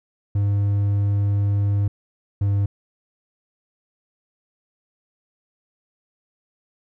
triangle tone pair in turn, 101.1 / 100.29 Hz, G#2 / G2, -46 / +40 cents, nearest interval unison, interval 14 cents, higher first, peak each -15 dBFS, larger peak neither, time 0.35-1.88 / 2.41-2.66 s, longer first, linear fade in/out 5 ms, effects none

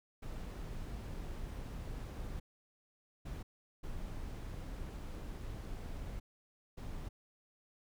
brown noise bursts at uneven times, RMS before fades -43 dBFS, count 4, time 0.22-2.4 / 3.25-3.43 / 3.83-6.2 / 6.77-7.09 s, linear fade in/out 10 ms, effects none

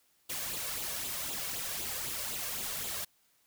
white noise with flanger, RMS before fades -37 dBFS, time 0.29-3.05 s, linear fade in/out 10 ms, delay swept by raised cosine 0.26 to 1.86 ms, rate 3.9 Hz, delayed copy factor +0.6, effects white hiss -70 dBFS RMS until 3.46 s

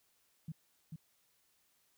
sine tone with echo, 159.6 Hz, D#3, 44 cents sharp, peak -39 dBFS, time 0.48-0.52 s, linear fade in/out 5 ms, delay 440 ms, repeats 1, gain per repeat -3 dB, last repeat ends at 0.96 s, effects white hiss -74 dBFS RMS until 1.97 s

